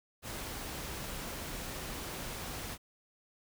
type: noise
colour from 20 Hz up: pink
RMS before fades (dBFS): -41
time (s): 0.22-2.78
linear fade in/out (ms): 50
effects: none